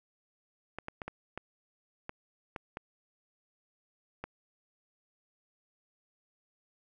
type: clicks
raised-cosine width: 0.5 ms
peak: -23 dBFS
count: 9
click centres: 0.786 / 0.884 / 1.018 / 1.08 / 1.376 / 2.094 / 2.562 / 2.771 / 4.24 s
effects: none